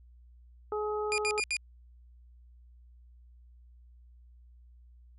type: harmonic tone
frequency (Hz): 422.5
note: G#4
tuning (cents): +30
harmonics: 1 / 2 / 3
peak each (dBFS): -31 / -38 / -38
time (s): 0.72-1.4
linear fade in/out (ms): 2
type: tone bursts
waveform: sawtooth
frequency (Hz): 2422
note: D#7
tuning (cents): -47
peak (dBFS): -25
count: 4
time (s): 1.12-1.567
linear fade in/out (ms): 0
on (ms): 60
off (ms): 69
effects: added 60 Hz sine -53 dBFS peak until 5.18 s + resampled to 24000 Hz